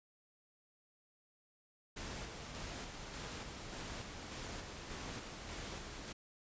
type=noise with tremolo; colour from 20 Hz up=pink; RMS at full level=-45 dBFS; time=1.96-6.13 s; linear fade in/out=10 ms; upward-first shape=square; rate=1.7 Hz; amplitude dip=30%; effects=resampled to 16000 Hz